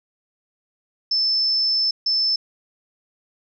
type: tone bursts at uneven times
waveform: sine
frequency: 5274 Hz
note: E8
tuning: in tune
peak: -17 dBFS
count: 2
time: 1.11-1.91 / 2.06-2.36 s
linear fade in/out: 5 ms
effects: none